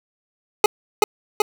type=tone with echo; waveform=25% pulse; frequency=420.3 Hz; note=G#4; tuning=21 cents sharp; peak=-5 dBFS; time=0.64-0.66 s; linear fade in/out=2 ms; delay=380 ms; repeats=2; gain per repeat=-2 dB; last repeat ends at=1.42 s; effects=none